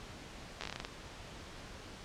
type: slowing click train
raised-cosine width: 0.2 ms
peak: -21 dBFS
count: 10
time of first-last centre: 0.61-0.849 s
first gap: 12 ms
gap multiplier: 1.19
effects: pink hiss -49 dBFS RMS until 2.04 s + low-pass 6000 Hz 12 dB/octave